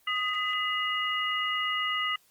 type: tone cluster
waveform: sine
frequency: 1246 / 2008 / 2867 Hz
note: D#6 / B6 / F7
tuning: +2 / +28 / +45 cents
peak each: -31 dBFS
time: 0.07-2.16 s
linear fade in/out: 5 ms
effects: white hiss -64 dBFS RMS until 2.3 s + Opus 24 kbps